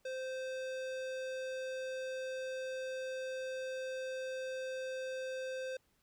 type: tone with hard clipping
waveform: sine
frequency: 520 Hz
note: C5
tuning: 11 cents flat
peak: -40 dBFS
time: 0.05-5.77 s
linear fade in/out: 5 ms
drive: 18 dB
effects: pink hiss -75 dBFS RMS until 6.02 s